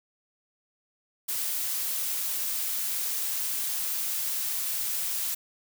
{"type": "noise", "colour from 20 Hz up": "blue", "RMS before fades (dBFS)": -30, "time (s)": [1.28, 5.35], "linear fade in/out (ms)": 10, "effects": []}